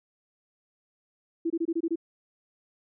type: tone bursts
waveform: sine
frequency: 332 Hz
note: E4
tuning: 12 cents sharp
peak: -24 dBFS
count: 7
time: 1.45-1.958 s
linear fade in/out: 10 ms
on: 52 ms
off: 24 ms
effects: none